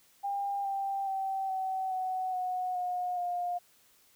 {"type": "tone with pitch steps", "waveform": "sine", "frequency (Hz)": [800, 786.3, 772.7, 759.5, 746.4, 733.6, 721, 708.6], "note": ["G5", "G5", "G5", "F#5", "F#5", "F#5", "F#5", "F5"], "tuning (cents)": [35, 5, -25, 45, 15, -15, -45, 25], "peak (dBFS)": -30, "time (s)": [0.23, 3.59], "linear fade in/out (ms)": 20, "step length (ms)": 420, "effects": ["white hiss -64 dBFS RMS until 4.15 s"]}